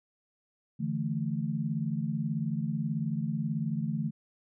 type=chord; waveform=sine; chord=D suspended second; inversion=none; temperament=just; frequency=146.83 / 165.19 / 220.2 Hz; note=D3 / E3 / A3; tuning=0 / +4 / +2 cents; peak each=-33 dBFS; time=0.79-4.11 s; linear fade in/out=20 ms; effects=none